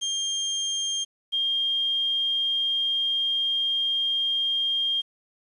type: tone pair in turn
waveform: 30% pulse / sine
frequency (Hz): 3200 / 3212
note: G7 / G7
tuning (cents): +35 / +41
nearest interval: unison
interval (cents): 6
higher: second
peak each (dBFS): -22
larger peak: neither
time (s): 0.01-1.05 / 1.32-5.02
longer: second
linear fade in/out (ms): 20
effects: resampled to 24000 Hz + 9-bit